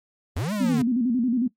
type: linear two-way sweep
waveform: square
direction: up then down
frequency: 69.3 to 217.9 to 136.8 Hz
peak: -25 dBFS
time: 0.36-0.82 s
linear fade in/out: 5 ms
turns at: 0.53 s
type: tone with vibrato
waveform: sine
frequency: 243.2 Hz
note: B3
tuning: 26 cents flat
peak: -19 dBFS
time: 0.6-1.48 s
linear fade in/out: 10 ms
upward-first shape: square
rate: 11 Hz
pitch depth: 100 cents each way
effects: noise-tail reverb RT60 0.1 s tail -19 dB re dry + MP3 64 kbps